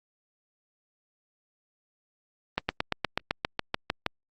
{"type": "slowing click train", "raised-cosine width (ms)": 0.3, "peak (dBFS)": -9, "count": 12, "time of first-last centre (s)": [2.58, 4.063], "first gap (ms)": 110, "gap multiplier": 1.04, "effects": ["Opus 32 kbps"]}